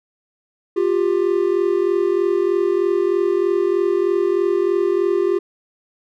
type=tone pair together; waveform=triangle; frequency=352.9 / 396.1 Hz; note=F4 / G4; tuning=+18 / +18 cents; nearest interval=major second; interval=200 cents; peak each=-16 dBFS; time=0.76-5.39 s; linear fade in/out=10 ms; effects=none